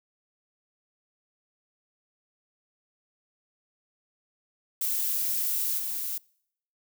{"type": "noise with level steps", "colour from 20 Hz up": "violet", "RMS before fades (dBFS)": [-28, -32], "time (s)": [4.81, 6.18], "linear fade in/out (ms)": 5, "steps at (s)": 5.77, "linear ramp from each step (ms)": 20, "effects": ["noise-tail reverb RT60 0.7 s tail -26 dB re dry"]}